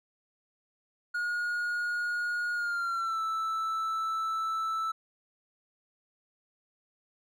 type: tone with pitch glide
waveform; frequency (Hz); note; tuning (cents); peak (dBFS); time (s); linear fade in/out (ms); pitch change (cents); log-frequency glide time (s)
triangle; 1438 to 1318.7; F#6 to E6; -50 to 0; -27; 1.14-4.92; 10; -150; 2.54-3.21
effects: none